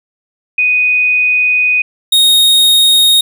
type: tone pair in turn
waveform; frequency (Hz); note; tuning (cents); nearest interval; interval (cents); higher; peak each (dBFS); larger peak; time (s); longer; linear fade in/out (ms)
sine / 45% pulse; 2489 / 3729; D#7 / A#7; 0 / 0; perfect fifth; 700; second; -8 / -6; second; 0.58-1.82 / 2.12-3.21; first; 5
effects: none